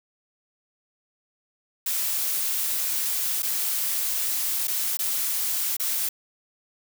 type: noise with dropouts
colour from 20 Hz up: blue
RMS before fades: -26 dBFS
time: 1.86-6.09 s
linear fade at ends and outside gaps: 5 ms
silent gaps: 3.423-3.429 / 4.673-4.679 / 4.971-4.99 / 5.768-5.797 s
effects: none